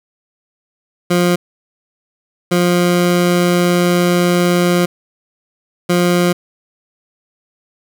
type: tone bursts at uneven times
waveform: 20% pulse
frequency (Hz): 176.3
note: F3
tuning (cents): +17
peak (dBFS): -6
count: 3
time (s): 1.1-1.36 / 2.51-4.86 / 5.89-6.33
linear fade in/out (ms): 10
effects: none